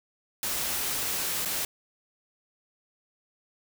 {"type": "noise with dropouts", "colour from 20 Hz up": "white", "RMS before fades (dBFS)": -30, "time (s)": [0.43, 1.65], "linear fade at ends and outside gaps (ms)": 2, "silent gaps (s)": [1.451, 1.456], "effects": []}